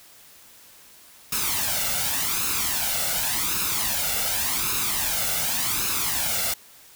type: noise with flanger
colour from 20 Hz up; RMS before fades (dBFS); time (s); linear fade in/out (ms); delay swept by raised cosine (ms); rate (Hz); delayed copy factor
white; -25; 1.32-6.54; 5; 0.76 to 1.44; 0.88; +0.65
effects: white hiss -50 dBFS RMS until 6.95 s